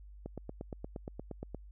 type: click train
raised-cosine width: 2 ms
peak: -27 dBFS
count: 12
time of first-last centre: 0.26-1.547 s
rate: 8.55 Hz
effects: added 50 Hz sine -49 dBFS peak until 1.71 s